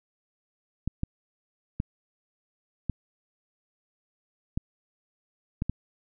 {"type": "clicks", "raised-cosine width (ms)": 5, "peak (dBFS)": -15, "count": 7, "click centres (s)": [0.876, 1.034, 1.801, 2.897, 4.575, 5.621, 5.696], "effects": []}